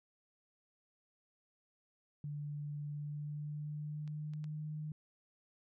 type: tone with pitch glide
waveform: sine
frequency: 146.83 to 152.71 Hz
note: D3 to D#3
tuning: 0 to -32 cents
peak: -39 dBFS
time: 2.24-4.92 s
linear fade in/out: 2 ms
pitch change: +68 cents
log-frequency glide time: 2.9-4.63 s
type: clicks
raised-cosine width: 0.2 ms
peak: -42 / -43 / -39 dBFS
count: 3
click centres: 4.077 / 4.336 / 4.442 s
effects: none